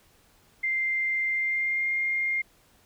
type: tone with pitch glide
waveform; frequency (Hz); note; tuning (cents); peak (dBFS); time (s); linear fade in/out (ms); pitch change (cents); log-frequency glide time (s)
sine; 2093 to 2119; C7 to C7; 0 to +21; -24; 0.63-2.42; 10; +21; 1.3-1.89
effects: pink hiss -61 dBFS RMS until 2.85 s